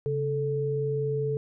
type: tone pair together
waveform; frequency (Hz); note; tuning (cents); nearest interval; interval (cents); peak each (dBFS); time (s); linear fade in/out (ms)
sine; 137.77 / 437.4; C#3 / A4; -10 / -10; octave + minor sixth; 2000; -29 / -27; 0.06-1.37; 0
effects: none